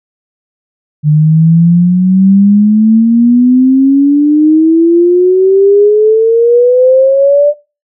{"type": "exponential sweep", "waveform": "sine", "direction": "up", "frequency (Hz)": [148.5, 592], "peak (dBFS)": -3, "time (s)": [1.03, 7.54], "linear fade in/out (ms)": 50, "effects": ["noise-tail reverb RT60 0.3 s tail -18 dB re dry"]}